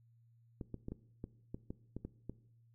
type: clicks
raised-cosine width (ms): 3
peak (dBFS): -29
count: 10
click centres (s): 0.612 / 0.743 / 0.884 / 0.92 / 1.241 / 1.545 / 1.705 / 1.966 / 2.05 / 2.296
effects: noise-tail reverb RT60 0.7 s tail -19 dB re dry + added 116 Hz sine -64 dBFS peak until 2.74 s